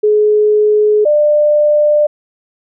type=tone pair in turn; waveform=sine; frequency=422.6 / 596.3 Hz; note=G#4 / D5; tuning=+30 / +26 cents; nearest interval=tritone; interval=596 cents; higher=second; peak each=-7 dBFS; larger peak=neither; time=0.03-1.05 / 1.05-2.07 s; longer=neither; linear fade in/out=10 ms; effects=none